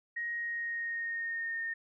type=tone with pitch glide; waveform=sine; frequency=1880 to 1831.8 Hz; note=A#6 to A#6; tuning=+14 to -31 cents; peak=-33 dBFS; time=0.16-1.74 s; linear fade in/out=10 ms; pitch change=-45 cents; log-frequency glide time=0.34-1.61 s; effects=none